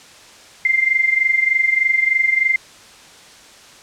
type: tone with amplitude modulation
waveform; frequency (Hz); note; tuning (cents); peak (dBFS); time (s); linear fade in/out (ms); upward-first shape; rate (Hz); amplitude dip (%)
sine; 2094; C7; +1; -10; 0.65-2.56; 2; sine; 23.3; 75
effects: white hiss -43 dBFS RMS until 3.82 s + low-pass 7000 Hz 12 dB/octave